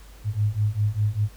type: beating tone pair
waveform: sine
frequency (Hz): 102.5 / 107.5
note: G#2 / A2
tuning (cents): -22 / -40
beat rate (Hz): 5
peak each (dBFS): -24 / -23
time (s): 0.24-1.29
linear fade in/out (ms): 50
effects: added 50 Hz sine -44 dBFS peak until 1.36 s + pink hiss -52 dBFS RMS until 1.36 s